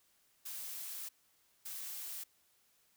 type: noise bursts at uneven times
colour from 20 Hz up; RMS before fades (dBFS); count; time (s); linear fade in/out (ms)
blue; -44; 2; 0.45-1.09 / 1.65-2.24; 10
effects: white hiss -72 dBFS RMS until 2.96 s

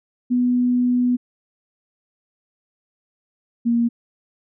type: tone pair in turn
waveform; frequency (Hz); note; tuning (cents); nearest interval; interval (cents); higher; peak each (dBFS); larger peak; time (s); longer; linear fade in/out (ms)
sine; 246.9 / 235; B3 / A#3; 0 / +14; minor second; 86; first; -15; neither; 0.3-1.17 / 3.65-3.89; first; 20
effects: none

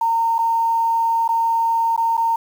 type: tone with dropouts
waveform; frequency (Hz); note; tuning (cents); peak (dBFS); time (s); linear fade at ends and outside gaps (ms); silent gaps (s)
sine; 916; A#5; -31; -15; 0.01-2.36; 5; 0.383-0.388 / 1.279-1.289 / 1.964-1.976 / 2.17-2.176
effects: 7-bit

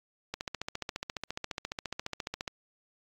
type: click train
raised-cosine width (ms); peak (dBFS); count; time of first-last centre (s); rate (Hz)
0.2; -17; 32; 0.34-2.478; 14.5
effects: AAC 64 kbps

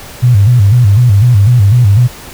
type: tone with vibrato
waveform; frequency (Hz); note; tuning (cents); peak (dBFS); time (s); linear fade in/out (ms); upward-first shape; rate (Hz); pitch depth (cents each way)
sine; 110.9; A2; +14; -3; 0.22-2.08; 20; square; 4; 180
effects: pink hiss -30 dBFS RMS until 2.33 s

